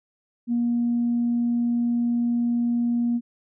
sine tone, 237.8 Hz, A#3, 35 cents sharp, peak -19 dBFS, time 0.47-3.21 s, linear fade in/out 50 ms, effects tanh soft clip ceiling -15 dBFS

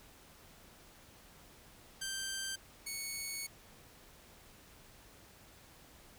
10% pulse tone pair in turn, 1568 / 2217 Hz, G6 / C#7, 0 / 0 cents, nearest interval tritone, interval 600 cents, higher second, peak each -29 / -30 dBFS, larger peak first, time 2.01-2.56 / 2.86-3.47 s, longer second, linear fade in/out 10 ms, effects pink hiss -59 dBFS RMS until 6.18 s

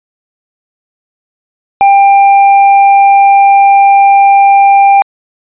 sine tone with tanh clipping, 794 Hz, G5, 22 cents sharp, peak -3 dBFS, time 1.81-5.02 s, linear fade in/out 0 ms, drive 7 dB, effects resampled to 8000 Hz

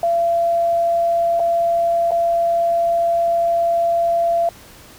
sine tone with dropouts, 680 Hz, F5, 46 cents flat, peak -14 dBFS, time 0.03-4.49 s, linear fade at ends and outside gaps 2 ms, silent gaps 1.396-1.4 / 2.109-2.117 s, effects pink hiss -43 dBFS RMS until 4.98 s

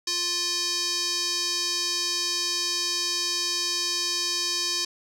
square tone with band-pass filter, 350 Hz, F4, 4 cents sharp, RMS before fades -27 dBFS, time 0.07-4.85 s, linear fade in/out 5 ms, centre 5200 Hz, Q 3.6, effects none

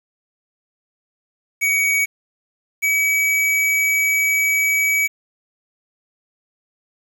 square tone pair in turn, 2257 / 2278 Hz, C#7 / C#7, +31 / +47 cents, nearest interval unison, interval 16 cents, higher second, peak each -16 dBFS, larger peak neither, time 1.61-2.06 / 2.82-5.08 s, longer second, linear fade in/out 20 ms, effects 7-bit

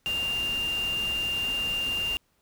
sine tone in noise, 2794 Hz, F7, in tune, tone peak -26 dBFS, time 0.06-2.17 s, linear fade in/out 0 ms, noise pink, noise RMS -39 dBFS, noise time 0.06-2.17 s, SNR +10 dB, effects pink hiss -70 dBFS RMS until 2.41 s

